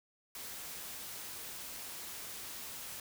white noise, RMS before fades -45 dBFS, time 0.35-3 s, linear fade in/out 2 ms, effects none

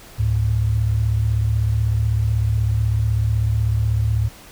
sine tone pair together, 72.4 / 108.5 Hz, D2 / A2, -24 / -24 cents, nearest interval perfect fifth, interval 700 cents, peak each -21 / -17 dBFS, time 0.18-4.29 s, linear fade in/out 20 ms, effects pink hiss -43 dBFS RMS until 4.51 s

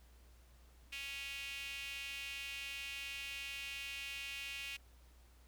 sawtooth tone with high-pass filter, 277.2 Hz, C#4, in tune, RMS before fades -45 dBFS, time 0.92-4.77 s, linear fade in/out 10 ms, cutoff 2600 Hz, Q 5.3, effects added 60 Hz sine -60 dBFS peak until 5.47 s + pink hiss -69 dBFS RMS until 5.47 s

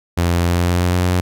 sawtooth tone with pitch glide, 86.3 to 90.07 Hz, F2 to F#2, -20 to -46 cents, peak -10 dBFS, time 0.17-1.21 s, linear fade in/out 10 ms, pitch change +74 cents, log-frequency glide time 0.41-1.06 s, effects none

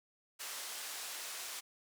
white band-pass noise, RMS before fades -44 dBFS, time 0.39-1.61 s, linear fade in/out 20 ms, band 560 to 10000 Hz, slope 12 dB/octave, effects none

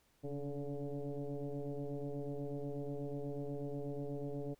sine tone with frequency modulation, 146.1 Hz, D3, 9 cents flat, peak -38 dBFS, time 0.23-4.55 s, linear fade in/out 20 ms, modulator 142 Hz, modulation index 2.9, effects pink hiss -73 dBFS RMS until 4.59 s

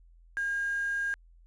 sine tone with quantisation, 1619 Hz, G#6, 45 cents flat, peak -28 dBFS, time 0.37-1.14 s, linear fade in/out 0 ms, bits 8, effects added 42 Hz sine -54 dBFS peak until 1.46 s + resampled to 24000 Hz

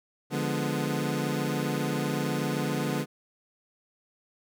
25% pulse chord, D diminished seventh, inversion none, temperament equal, 146.83 / 174.61 / 207.7 / 246.9 Hz, D3 / F3 / Ab3 / Cb4, 0 / 0 / 0 / 0 cents, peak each -27 / -31 / -30 / -29 dBFS, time 0.3-3.06 s, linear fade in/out 50 ms, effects none

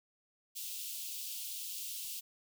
white high-pass noise, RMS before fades -42 dBFS, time 0.55-2.21 s, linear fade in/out 20 ms, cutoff 2700 Hz, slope 48 dB/octave, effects none

